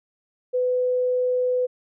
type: tone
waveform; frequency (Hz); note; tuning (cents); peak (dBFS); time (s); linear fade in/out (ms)
sine; 501; B4; +25; -19; 0.53-1.67; 20
effects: none